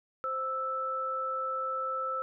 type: tone pair together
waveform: sine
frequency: 523 / 1317.9 Hz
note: C5 / E6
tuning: -1 / -1 cents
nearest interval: octave + major third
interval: 1600 cents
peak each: -37 / -31 dBFS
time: 0.24-2.22 s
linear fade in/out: 0 ms
effects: none